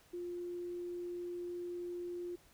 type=tone; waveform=sine; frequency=351.4 Hz; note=F4; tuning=11 cents sharp; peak=-39 dBFS; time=0.13-2.36 s; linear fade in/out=10 ms; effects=pink hiss -65 dBFS RMS until 2.53 s